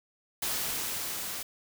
white noise with level ramp, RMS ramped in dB -31 to -37 dBFS, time 0.42-1.43 s, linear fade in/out 5 ms, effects none

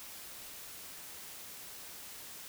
silence, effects white hiss -48 dBFS RMS until 2.48 s

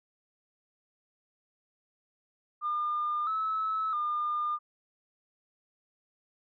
sine tone with pitch steps, 1207 / 1299 / 1208 Hz, D6 / E6 / D6, +47 / -26 / +48 cents, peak -27 dBFS, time 2.61-4.59 s, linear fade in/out 50 ms, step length 660 ms, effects tanh soft clip ceiling -23 dBFS

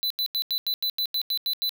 square tone bursts, 4000 Hz, B7, 21 cents sharp, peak -24 dBFS, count 11, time 0.03-1.693 s, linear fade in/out 0 ms, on 73 ms, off 86 ms, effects none

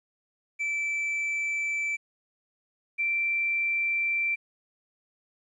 triangle / sine tone pair in turn, 2323 / 2347 Hz, D7 / D7, -20 / -2 cents, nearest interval unison, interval 18 cents, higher second, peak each -25 / -24 dBFS, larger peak second, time 0.59-1.97 / 2.98-4.36 s, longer neither, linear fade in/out 20 ms, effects resampled to 24000 Hz + 11-bit

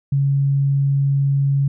sine tone, 139 Hz, C#3, 5 cents sharp, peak -14 dBFS, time 0.12-1.68 s, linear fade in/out 5 ms, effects none

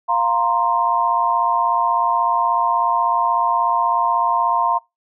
sine chord, F suspended fourth, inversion none, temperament just, 698.5 / 931.3 / 1047.7 Hz, F5 / Bb5 / C6, 0 / -2 / +2 cents, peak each -22 / -18 / -19 dBFS, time 0.08-4.79 s, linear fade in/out 20 ms, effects noise-tail reverb RT60 0.2 s tail -23 dB re dry

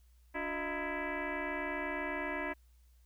sine tone with frequency modulation, 686 Hz, F5, 31 cents flat, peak -34 dBFS, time 0.34-2.54 s, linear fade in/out 20 ms, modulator 326 Hz, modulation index 4.8, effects added 60 Hz sine -60 dBFS peak until 3.05 s + white hiss -75 dBFS RMS until 3.05 s

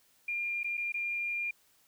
sine tone with dropouts, 2402 Hz, D7, 38 cents sharp, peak -31 dBFS, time 0.28-1.51 s, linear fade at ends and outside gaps 5 ms, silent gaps 0.633-0.643 / 0.772-0.776 / 0.922-0.941 s, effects white hiss -67 dBFS RMS until 1.87 s

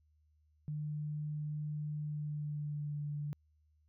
sine tone with pitch glide, 150.2 to 146.94 Hz, D3 to D3, +39 to +1 cents, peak -36 dBFS, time 0.68-3.33 s, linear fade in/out 0 ms, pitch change -38 cents, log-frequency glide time 1.99-3 s, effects added 76 Hz sine -68 dBFS peak until 3.88 s

